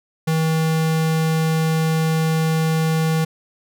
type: tone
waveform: square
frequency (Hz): 160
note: D#3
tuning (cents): +49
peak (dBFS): -17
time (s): 0.27-3.25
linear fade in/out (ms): 10
effects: none